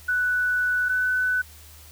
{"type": "tone pair in turn", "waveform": "sine", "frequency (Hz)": [1485, 1500.5], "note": ["F#6", "F#6"], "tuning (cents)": [6, 24], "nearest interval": "unison", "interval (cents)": 18, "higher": "second", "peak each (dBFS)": -20, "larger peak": "neither", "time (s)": [[0.08, 0.89], [0.89, 1.42]], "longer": "first", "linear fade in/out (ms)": 10, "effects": ["added 76 Hz sine -47 dBFS peak until 1.91 s", "white hiss -49 dBFS RMS until 1.91 s"]}